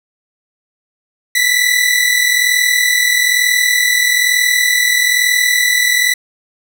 sawtooth tone pair together, 1955.9 / 1997 Hz, B6 / B6, -17 / +19 cents, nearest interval unison, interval 36 cents, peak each -10 dBFS, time 1.35-6.14 s, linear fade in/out 5 ms, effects none

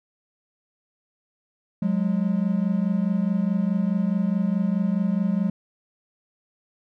triangle tone pair together, 181.56 / 206.3 Hz, F#3 / G#3, -32 / -11 cents, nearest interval major second, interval 221 cents, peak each -21 / -21 dBFS, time 1.82-5.5 s, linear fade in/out 5 ms, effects none

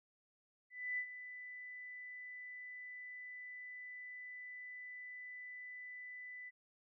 sine tone with ADSR envelope, 1993 Hz, B6, 15 cents sharp, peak -35 dBFS, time 0.7-6.51 s, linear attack 280 ms, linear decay 75 ms, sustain -12 dB, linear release 30 ms, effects none

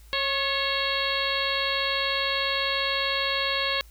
harmonic tone with a mistuned harmonic, 547 Hz, C#5, 23 cents flat, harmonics 1 / 2 / 3 / 4 / 5 / 6 / 7 / 8, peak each -32 / -32 / -32 / -32 / -32 / -32 / -32 / -32 dBFS, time 0.13-3.81 s, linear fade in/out 0 ms, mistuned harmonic 3, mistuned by +53 cents, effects added 55 Hz sine -47 dBFS peak until 3.9 s + white hiss -58 dBFS RMS until 3.9 s

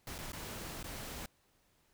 pink noise with dropouts, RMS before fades -44 dBFS, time 0.07-1.26 s, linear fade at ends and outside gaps 2 ms, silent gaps 0.182-0.187 / 0.32-0.331 / 0.829-0.841 s, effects pink hiss -72 dBFS RMS until 1.93 s

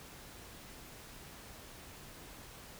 silence, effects pink hiss -52 dBFS RMS until 2.79 s

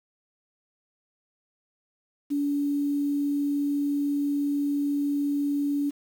sine tone with quantisation, 286.6 Hz, D4, 42 cents flat, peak -23 dBFS, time 2.3-5.91 s, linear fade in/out 20 ms, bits 8, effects none

